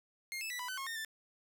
sawtooth tone with pitch steps, 2127 / 2620 / 1964 / 990 / 1516 / 1083 / 1830 / 1770 Hz, C7 / E7 / B6 / B5 / F#6 / C#6 / A#6 / A6, +28 / -11 / -10 / +4 / +42 / -41 / -32 / +10 cents, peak -35 dBFS, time 0.32-1.048 s, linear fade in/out 0 ms, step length 91 ms, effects none

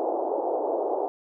white band-pass noise, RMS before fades -27 dBFS, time 0-1.08 s, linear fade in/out 0 ms, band 330 to 810 Hz, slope 48 dB/octave, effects none

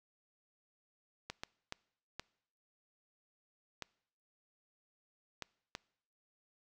clicks, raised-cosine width 0.2 ms, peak -23 dBFS, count 7, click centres 1.3 / 1.435 / 1.724 / 2.196 / 3.823 / 5.423 / 5.751 s, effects noise-tail reverb RT60 0.7 s tail -24 dB re dry

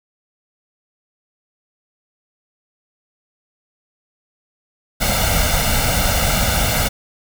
pink noise with comb filter, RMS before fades -17 dBFS, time 5-6.89 s, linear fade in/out 20 ms, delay 1.4 ms, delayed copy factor +0.75, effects none

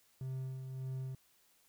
triangle tone with tremolo, 131.1 Hz, C3, 4 cents sharp, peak -35 dBFS, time 0.21-1.15 s, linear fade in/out 2 ms, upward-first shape sine, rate 1.7 Hz, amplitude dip 45%, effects white hiss -70 dBFS RMS until 1.68 s

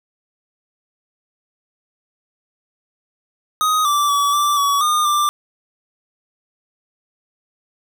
square tone with pitch steps, 1252 / 1168 / 1143 / 1171 / 1133 / 1218 / 1183 Hz, D#6 / D6 / D6 / D6 / C#6 / D#6 / D6, +10 / -10 / -47 / -5 / +37 / -37 / +12 cents, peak -15 dBFS, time 3.61-5.29 s, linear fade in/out 0 ms, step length 240 ms, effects none

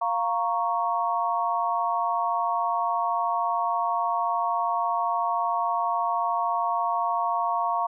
sine chord, Bb minor, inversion second, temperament equal, 698.5 / 932.3 / 1108.7 Hz, F5 / Bb5 / Db6, 0 / 0 / 0 cents, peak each -27 dBFS, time 0.01-7.87 s, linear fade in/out 10 ms, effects none

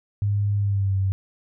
sine tone with pitch glide, 102 to 96.28 Hz, G#2 to G2, -31 to -31 cents, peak -19 dBFS, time 0.22-1.12 s, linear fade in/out 0 ms, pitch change -100 cents, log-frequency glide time 0.57-0.97 s, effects none

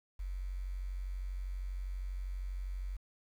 sine tone with quantisation, 46.25 Hz, F#1, in tune, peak -36 dBFS, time 0.19-2.97 s, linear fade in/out 10 ms, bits 10, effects none

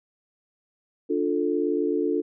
sine chord, D minor, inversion none, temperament just, 293.7 / 352.4 / 440.5 Hz, D4 / F4 / A4, 0 / +16 / +2 cents, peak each -26 dBFS, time 1.09-2.22 s, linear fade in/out 20 ms, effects none

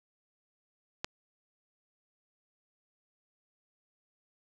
click, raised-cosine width 0.2 ms, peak -15 dBFS, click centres 1.045 s, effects none

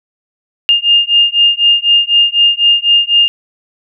sine beating tone pair, 2818 / 2822 Hz, F7 / F7, +15 / +17 cents, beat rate 4 Hz, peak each -10 dBFS, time 0.69-3.28 s, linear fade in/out 0 ms, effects none

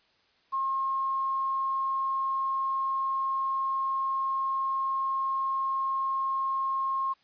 sine tone with quantisation, 1073 Hz, C6, 43 cents sharp, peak -26 dBFS, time 0.52-7.14 s, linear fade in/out 20 ms, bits 9, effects white hiss -66 dBFS RMS until 7.23 s + resampled to 11025 Hz

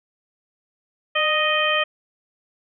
harmonic tone with a mistuned harmonic, 622.3 Hz, D#5, in tune, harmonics 1 / 2 / 3 / 4 / 5, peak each -24 / -24 / -24 / -24 / -24 dBFS, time 1.15-1.84 s, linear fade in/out 10 ms, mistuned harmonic 1, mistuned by -45 cents, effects none

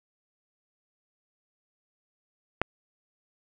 click, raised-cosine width 0.5 ms, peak -8 dBFS, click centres 2.616 s, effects none

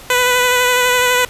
10% pulse tone with vibrato, 497.1 Hz, B4, 11 cents sharp, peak -3 dBFS, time 0.1-1.25 s, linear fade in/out 2 ms, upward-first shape sine, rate 12 Hz, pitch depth 21 cents each way, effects pink hiss -37 dBFS RMS until 1.29 s + resampled to 32000 Hz

